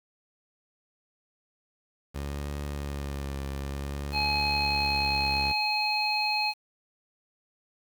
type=tone with vibrato; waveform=sawtooth; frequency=70.4 Hz; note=C#2; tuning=27 cents sharp; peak=-28 dBFS; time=2.14-5.53 s; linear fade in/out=20 ms; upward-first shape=triangle; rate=0.56 Hz; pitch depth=48 cents each way
type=harmonic tone; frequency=845 Hz; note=G#5; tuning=30 cents sharp; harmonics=1 / 3 / 5; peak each=-29 / -29 / -29 dBFS; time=4.12-6.54 s; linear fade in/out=50 ms
effects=8-bit